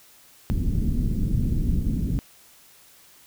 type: low-pass noise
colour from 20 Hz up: pink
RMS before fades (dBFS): -23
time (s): 0.5-2.19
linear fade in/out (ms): 0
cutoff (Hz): 250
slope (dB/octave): 24
effects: white hiss -53 dBFS RMS until 3.26 s